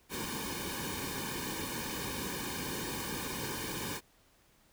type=noise with comb filter; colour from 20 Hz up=pink; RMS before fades=-38 dBFS; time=0.09-4.01 s; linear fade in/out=50 ms; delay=1.5 ms; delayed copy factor=-1; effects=pink hiss -66 dBFS RMS until 4.72 s